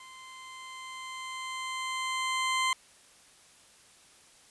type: tone with level ramp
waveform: 20% pulse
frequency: 1040 Hz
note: C6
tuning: 11 cents flat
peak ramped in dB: -43 to -20 dBFS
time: 0-2.73 s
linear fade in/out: 2 ms
effects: white hiss -58 dBFS RMS until 4.5 s + resampled to 24000 Hz